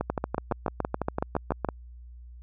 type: two click trains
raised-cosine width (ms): 1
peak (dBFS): -13 / -12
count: 11 / 12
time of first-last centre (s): 0.01-1.688 / 0.1-1.647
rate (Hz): 5.96 / 7.11
effects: added 60 Hz sine -43 dBFS peak until 2.42 s